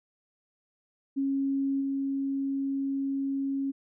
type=tone with level steps; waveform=sine; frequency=273.7 Hz; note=C#4; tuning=22 cents flat; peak=-25 / -27 dBFS; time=1.16-3.72 s; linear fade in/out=20 ms; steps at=1.8 s; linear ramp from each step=20 ms; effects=none